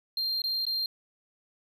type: tone with dropouts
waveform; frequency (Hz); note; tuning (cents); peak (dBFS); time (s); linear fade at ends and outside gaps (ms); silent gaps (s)
triangle; 4186; C8; 0; -26; 0.17-0.86; 2; 0.419-0.439 / 0.653-0.666
effects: none